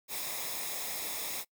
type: noise with comb filter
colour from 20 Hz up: white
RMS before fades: -37 dBFS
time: 0.08-1.45 s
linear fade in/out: 50 ms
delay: 0.67 ms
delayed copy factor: -0.6
effects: noise-tail reverb RT60 0.1 s tail -24 dB re dry